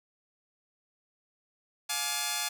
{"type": "chord", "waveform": "5% pulse", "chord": "D diminished", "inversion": "first", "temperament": "just", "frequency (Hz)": [704.8, 845.8, 1174.7], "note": ["F5", "Ab5", "D6"], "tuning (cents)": [16, 31, 0], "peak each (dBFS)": [-25, -21, -24], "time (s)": [1.89, 2.49], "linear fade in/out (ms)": 10, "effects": []}